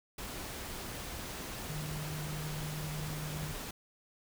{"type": "tone in noise", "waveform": "sine", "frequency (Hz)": 151.9, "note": "D#3", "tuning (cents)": -41, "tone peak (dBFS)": -38, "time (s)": [1.69, 3.52], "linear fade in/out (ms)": 5, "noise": "pink", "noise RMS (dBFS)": -42, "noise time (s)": [0.18, 3.71], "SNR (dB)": 1, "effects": []}